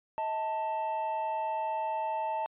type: tone pair together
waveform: triangle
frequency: 636 / 884.8 Hz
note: D#5 / A5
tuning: +38 / +9 cents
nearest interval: tritone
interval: 571 cents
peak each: -34 / -29 dBFS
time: 0.18-2.46 s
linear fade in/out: 0 ms
effects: resampled to 8000 Hz